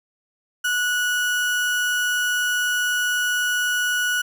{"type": "tone", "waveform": "35% pulse", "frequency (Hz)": 1468, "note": "F#6", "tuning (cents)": -14, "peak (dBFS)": -18, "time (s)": [0.64, 4.22], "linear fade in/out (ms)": 10, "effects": []}